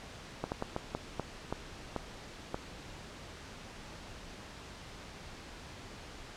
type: slowing click train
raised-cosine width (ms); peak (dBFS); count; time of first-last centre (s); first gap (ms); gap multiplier
1; -19; 9; 0.44-2.544; 79; 1.33
effects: pink hiss -48 dBFS RMS until 6.36 s + low-pass 6000 Hz 12 dB/octave